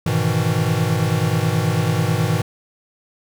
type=chord; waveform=square; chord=E major seventh; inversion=first; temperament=equal; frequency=103.83 / 123.47 / 155.56 / 164.81 Hz; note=G#2 / B2 / D#3 / E3; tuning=0 / 0 / 0 / 0 cents; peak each=-23 dBFS; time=0.06-2.42 s; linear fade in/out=5 ms; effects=none